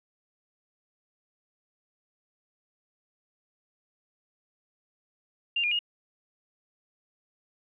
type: tone with pitch steps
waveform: sine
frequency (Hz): 2791 / 2423 / 2860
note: F7 / D#7 / F7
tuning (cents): -2 / -47 / +41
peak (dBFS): -24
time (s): 5.56-5.791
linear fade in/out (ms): 5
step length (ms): 77
effects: none